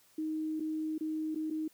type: tone with dropouts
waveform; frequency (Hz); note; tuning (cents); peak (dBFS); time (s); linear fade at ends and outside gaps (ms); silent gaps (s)
sine; 312.8; D#4; +9; -32; 0.18-1.68; 5; 0.598-0.604 / 0.981-1.008 / 1.348-1.357 / 1.502-1.508
effects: white hiss -65 dBFS RMS until 1.73 s